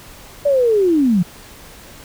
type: linear sweep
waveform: sine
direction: down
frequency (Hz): 587.3 to 164.81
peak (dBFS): -11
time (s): 0.45-1.23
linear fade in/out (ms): 10
effects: pink hiss -40 dBFS RMS until 2.04 s